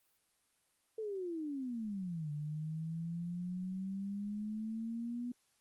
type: exponential two-way sweep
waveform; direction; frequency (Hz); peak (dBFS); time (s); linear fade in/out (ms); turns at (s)
sine; down then up; 450 to 146.83 to 245.6; -37; 0.98-5.32; 5; 2.31
effects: white hiss -75 dBFS RMS until 5.6 s + Opus 32 kbps